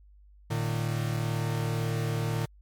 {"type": "tone pair together", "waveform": "45% pulse", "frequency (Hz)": [113.72, 151.8], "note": ["A#2", "D#3"], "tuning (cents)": [-42, -42], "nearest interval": "perfect fourth", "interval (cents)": 500, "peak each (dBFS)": [-29, -31], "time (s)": [0.5, 2.46], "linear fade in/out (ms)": 10, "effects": ["added 50 Hz sine -52 dBFS peak until 2.61 s", "MP3 96 kbps"]}